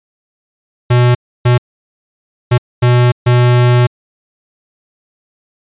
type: tone bursts at uneven times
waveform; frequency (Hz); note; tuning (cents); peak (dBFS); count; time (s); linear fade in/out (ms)
square; 122.6; B2; -12; -7; 5; 0.9-1.15 / 1.45-1.58 / 2.51-2.58 / 2.82-3.12 / 3.26-3.87; 10
effects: resampled to 8000 Hz